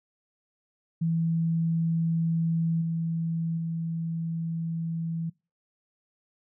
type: tone with level steps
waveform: sine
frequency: 164.81 Hz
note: E3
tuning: in tune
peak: -23 / -26 / -28 dBFS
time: 1.01-5.3 s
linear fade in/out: 10 ms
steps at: 2.81 / 3.57 s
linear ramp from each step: 10 ms
effects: noise-tail reverb RT60 0.3 s tail -25 dB re dry